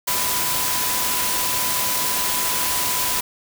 sine tone in noise, 997 Hz, B5, 16 cents sharp, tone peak -29 dBFS, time 0.07-3.21 s, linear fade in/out 10 ms, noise white, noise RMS -22 dBFS, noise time 0.07-3.21 s, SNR -10 dB, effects none

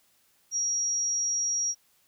sine tone, 5680 Hz, F8, 28 cents sharp, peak -25 dBFS, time 0.51-1.75 s, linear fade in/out 50 ms, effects white hiss -66 dBFS RMS until 2.07 s

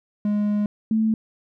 triangle / sine tone pair in turn, 207.7 / 220.1 Hz, G#3 / A3, 0 / +1 cents, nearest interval minor second, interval 101 cents, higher second, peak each -17 dBFS, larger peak neither, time 0.25-0.66 / 0.91-1.14 s, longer first, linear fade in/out 2 ms, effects none

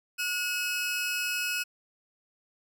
sawtooth tone pair together, 1448.4 / 2565 Hz, F#6 / E7, -37 / -48 cents, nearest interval minor seventh, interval 989 cents, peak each -29 / -27 dBFS, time 0.18-1.64 s, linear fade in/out 20 ms, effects none

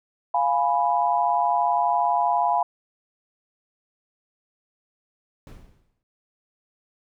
sine chord, F diminished, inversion none, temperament equal, 698.5 / 830.6 / 987.8 Hz, F5 / Ab5 / Cb6, 0 / 0 / 0 cents, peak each -23 dBFS, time 0.34-2.63 s, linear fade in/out 5 ms
brown noise with exponential decay, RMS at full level -38 dBFS, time 5.47-6.03 s, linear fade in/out 1 ms, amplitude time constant 120 ms
effects none

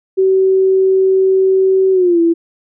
sine tone with pitch glide, 380.6 to 335.2 Hz, F#4 to E4, +49 to +29 cents, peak -8 dBFS, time 0.17-2.34 s, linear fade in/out 20 ms, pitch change -220 cents, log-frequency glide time 1.92-2.2 s, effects none

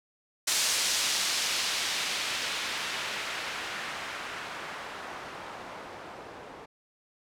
blue noise with low-pass filter sweep, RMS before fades -33 dBFS, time 0.47-6.66 s, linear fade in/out 10 ms, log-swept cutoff 6400 to 650 Hz, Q 0.84, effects none

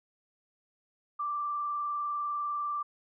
sine tone with vibrato, 1174.7 Hz, D6, in tune, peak -30 dBFS, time 1.19-2.83 s, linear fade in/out 10 ms, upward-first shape sine, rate 20 Hz, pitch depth 27 cents each way, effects none

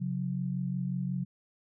sine tone pair together, 136.05 / 181.6 Hz, C#3 / F#3, -32 / -32 cents, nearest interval perfect fourth, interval 500 cents, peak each -33 / -32 dBFS, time 0-1.25 s, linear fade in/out 20 ms, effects none

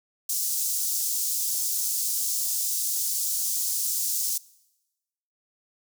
pink high-pass noise, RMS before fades -27 dBFS, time 0.29-4.38 s, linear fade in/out 5 ms, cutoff 5800 Hz, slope 24 dB/octave, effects noise-tail reverb RT60 1.0 s tail -22 dB re dry

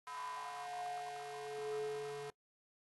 square tone with high-pass filter sweep, 143.3 Hz, D3, 42 cents flat, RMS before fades -44 dBFS, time 0.07-2.3 s, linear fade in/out 0 ms, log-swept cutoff 1100 to 320 Hz, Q 5.4, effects noise-tail reverb RT60 0.1 s tail -24 dB re dry + AAC 32 kbps

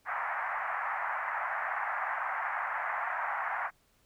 pink band-pass noise, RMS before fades -34 dBFS, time 0.05-3.71 s, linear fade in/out 50 ms, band 720 to 2000 Hz, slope 48 dB/octave, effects pink hiss -69 dBFS RMS until 4.05 s

